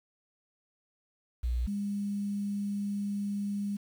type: tone pair in turn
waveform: sine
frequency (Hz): 60.3 / 202.4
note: B1 / G#3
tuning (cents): -41 / -44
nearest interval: octave + major sixth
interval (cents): 2097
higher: second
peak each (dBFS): -27 / -30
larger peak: first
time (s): 1.43-1.67 / 1.67-3.77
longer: second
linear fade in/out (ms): 10
effects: 9-bit